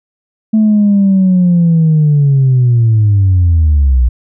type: linear sweep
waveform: sine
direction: down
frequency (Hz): 220 to 58.27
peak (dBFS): -4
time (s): 0.53-4.09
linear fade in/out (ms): 10
effects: tanh soft clip ceiling -3 dBFS